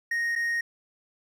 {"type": "tone with dropouts", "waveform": "triangle", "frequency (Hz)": 1864.7, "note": "A#6", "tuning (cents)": 0, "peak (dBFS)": -23, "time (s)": [0.11, 0.61], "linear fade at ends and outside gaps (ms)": 5, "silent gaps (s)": [0.354, 0.359], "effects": []}